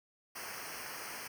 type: noise with comb filter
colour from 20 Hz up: pink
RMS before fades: -44 dBFS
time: 0.35-1.28 s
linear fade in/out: 10 ms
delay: 0.27 ms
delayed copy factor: -1
effects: none